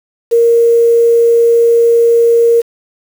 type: tone with quantisation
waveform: sine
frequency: 466.2 Hz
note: A#4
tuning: in tune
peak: -5 dBFS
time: 0.31-2.62 s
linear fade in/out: 20 ms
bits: 5
effects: none